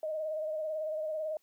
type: tone with vibrato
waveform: sine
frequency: 622.3 Hz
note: D#5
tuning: in tune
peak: -32 dBFS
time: 0.03-1.37 s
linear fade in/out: 2 ms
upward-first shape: sine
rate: 18 Hz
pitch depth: 41 cents each way
effects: white hiss -73 dBFS RMS until 1.42 s + high-pass 60 Hz 12 dB/octave